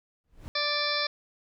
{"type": "noise with exponential growth", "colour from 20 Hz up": "brown", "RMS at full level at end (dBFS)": -36, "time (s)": [0.24, 0.48], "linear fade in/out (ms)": 0, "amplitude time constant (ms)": 51}
{"type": "harmonic tone", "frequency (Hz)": 587.3, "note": "D5", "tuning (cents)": 0, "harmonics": [1, 2, 3, 4, 6, 7, 8, 9], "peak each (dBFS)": [-34, -34, -34, -34, -34, -34, -34, -34], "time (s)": [0.55, 1.07], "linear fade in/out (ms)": 5}
{"effects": []}